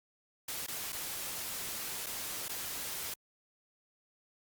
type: noise with dropouts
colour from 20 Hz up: white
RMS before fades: -39 dBFS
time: 0.48-3.14 s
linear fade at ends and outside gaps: 5 ms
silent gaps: 0.665-0.681 / 0.923-0.927 / 2.062-2.066 / 2.483-2.492 s
effects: Opus 48 kbps